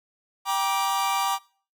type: chord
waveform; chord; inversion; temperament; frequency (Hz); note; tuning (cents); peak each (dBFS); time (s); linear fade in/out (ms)
45% pulse; G minor; none; equal with one note detuned; 784 / 954.1 / 1174.7; G5 / Bb5 / D6; 0 / +40 / 0; -27; 0.45-1.39; 50
effects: noise-tail reverb RT60 0.4 s tail -20 dB re dry